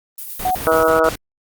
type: noise with tremolo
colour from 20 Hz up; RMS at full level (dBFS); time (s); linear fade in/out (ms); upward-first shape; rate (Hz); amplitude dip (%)
violet; -29; 0.18-0.89; 2; sine; 8.8; 35
type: noise bursts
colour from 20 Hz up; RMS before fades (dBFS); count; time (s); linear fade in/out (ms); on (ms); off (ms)
pink; -28; 5; 0.39-1.158; 5; 120; 42
type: tone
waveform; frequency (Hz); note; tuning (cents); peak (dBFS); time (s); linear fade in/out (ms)
sine; 740; F#5; 0; -15; 0.45-0.55; 2
type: harmonic tone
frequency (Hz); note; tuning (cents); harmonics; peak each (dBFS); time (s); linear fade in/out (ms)
160.9; E3; -42; 2 / 3 / 4 / 5 / 6 / 7 / 8 / 9; -24 / -16 / -16 / -27 / -25 / -26 / -18 / -23; 0.67-1.09; 0
effects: Opus 32 kbps

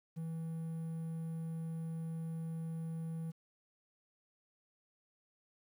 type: tone with quantisation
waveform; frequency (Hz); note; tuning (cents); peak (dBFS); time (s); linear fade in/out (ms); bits
triangle; 163; E3; -19; -36; 0.16-3.32; 20; 11
effects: none

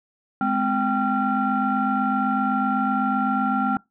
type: tone cluster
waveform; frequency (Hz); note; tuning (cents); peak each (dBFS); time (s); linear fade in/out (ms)
sine; 209.7 / 257.6 / 784 / 1373; G#3 / C4 / G5 / F6; +17 / -27 / 0 / -30; -24; 0.41-3.77; 2
effects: noise-tail reverb RT60 0.2 s tail -23 dB re dry + tanh soft clip ceiling -12 dBFS

